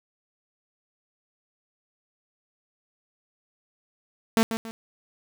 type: tone with echo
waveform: sawtooth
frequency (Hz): 225.3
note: A3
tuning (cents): +41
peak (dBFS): -13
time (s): 4.37-4.43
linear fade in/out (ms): 0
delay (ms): 140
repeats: 2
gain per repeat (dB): -9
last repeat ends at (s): 4.71
effects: none